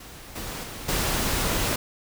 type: noise with level steps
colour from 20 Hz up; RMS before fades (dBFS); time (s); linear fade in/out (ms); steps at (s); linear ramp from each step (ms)
pink; -43 / -34 / -37 / -25; 0-1.76; 5; 0.35 / 0.63 / 0.88; 10
effects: none